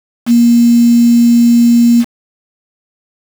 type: tone with quantisation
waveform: sine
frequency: 236.4 Hz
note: A#3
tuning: 24 cents sharp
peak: -4 dBFS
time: 0.26-2.05 s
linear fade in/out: 50 ms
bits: 4
effects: none